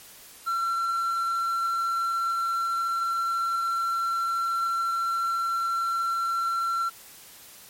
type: tone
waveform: triangle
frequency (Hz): 1357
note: E6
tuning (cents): +50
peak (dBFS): -22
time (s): 0.46-6.9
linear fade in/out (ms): 20
effects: white hiss -48 dBFS RMS until 7.69 s + MP3 64 kbps